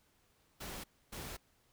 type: noise bursts at uneven times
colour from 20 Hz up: pink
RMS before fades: -45 dBFS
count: 2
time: 0.6-0.84 / 1.12-1.37 s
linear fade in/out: 10 ms
effects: pink hiss -72 dBFS RMS until 1.72 s